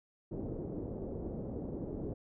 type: low-pass noise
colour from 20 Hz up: white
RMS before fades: -40 dBFS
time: 0.31-2.14 s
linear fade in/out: 10 ms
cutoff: 450 Hz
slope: 24 dB/octave
effects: none